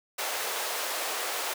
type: high-pass noise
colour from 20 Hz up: pink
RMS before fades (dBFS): -32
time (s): 0.18-1.54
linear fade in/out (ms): 10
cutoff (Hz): 470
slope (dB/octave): 24
effects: none